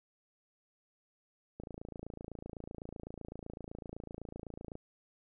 click train, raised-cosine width 2 ms, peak -30 dBFS, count 89, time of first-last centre 1.6-4.754 s, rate 27.9 Hz, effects none

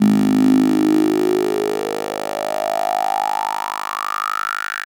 10% pulse tone with high-pass filter sweep, 51.91 Hz, G#1, in tune, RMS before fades -18 dBFS, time 0-4.85 s, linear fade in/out 20 ms, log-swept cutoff 210 to 1600 Hz, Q 8.9, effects none

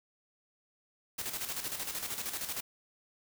white noise with tremolo, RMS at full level -36 dBFS, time 1.18-2.61 s, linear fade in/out 10 ms, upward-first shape square, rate 13 Hz, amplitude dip 55%, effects none

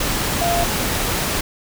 sine tone in noise, 690 Hz, F5, 21 cents flat, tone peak -18 dBFS, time 0.41-0.64 s, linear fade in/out 5 ms, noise pink, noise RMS -21 dBFS, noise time 0-1.41 s, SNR 0 dB, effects none

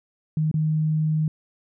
sine tone with dropouts, 155.56 Hz, D#3, in tune, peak -19 dBFS, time 0.37-1.28 s, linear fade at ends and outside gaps 2 ms, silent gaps 0.514-0.541 s, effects none

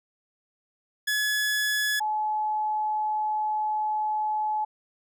sawtooth / sine tone pair in turn, 1700 / 855.2 Hz, G#6 / A5, +40 / -49 cents, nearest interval octave, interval 1189 cents, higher first, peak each -20 / -24 dBFS, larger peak first, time 1.07-2 / 2-4.65 s, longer second, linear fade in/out 10 ms, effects none

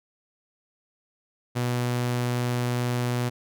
sawtooth tone, 122.4 Hz, B2, 15 cents flat, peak -20 dBFS, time 1.55-3.3 s, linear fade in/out 20 ms, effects none

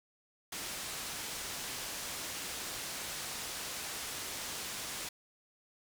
white low-pass noise, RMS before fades -41 dBFS, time 0.52-5.09 s, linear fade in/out 5 ms, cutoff 8900 Hz, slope 12 dB/octave, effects none

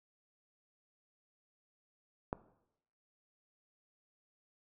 click, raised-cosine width 1 ms, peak -20 dBFS, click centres 2.329 s, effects noise-tail reverb RT60 0.8 s tail -17 dB re dry

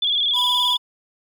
sine tone with vibrato, 3400 Hz, G#7, 40 cents sharp, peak -17 dBFS, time 0.02-0.77 s, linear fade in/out 5 ms, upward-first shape square, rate 19 Hz, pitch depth 49 cents each way
square tone, 987.8 Hz, B5, in tune, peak -24 dBFS, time 0.33-0.78 s, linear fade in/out 50 ms
effects none

